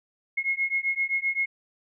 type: beating tone pair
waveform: sine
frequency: 2160 / 2167.7 Hz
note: C#7 / C#7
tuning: -45 / -39 cents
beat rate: 7.7 Hz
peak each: -27 dBFS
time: 0.37-1.46 s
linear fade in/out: 10 ms
effects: none